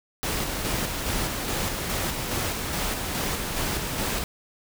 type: noise with tremolo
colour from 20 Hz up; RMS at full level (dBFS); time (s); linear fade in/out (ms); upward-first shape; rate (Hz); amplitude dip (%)
pink; -27; 0.23-4.24; 0; square; 2.4; 30
effects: none